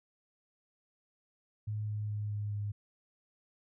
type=tone with pitch steps; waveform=sine; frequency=106.3 / 105.5 / 104.72 / 103.93 / 103.15 Hz; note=G#2 / G#2 / G#2 / G#2 / G#2; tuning=+41 / +28 / +15 / +2 / -11 cents; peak=-33 dBFS; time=1.67-2.72 s; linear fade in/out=10 ms; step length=210 ms; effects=none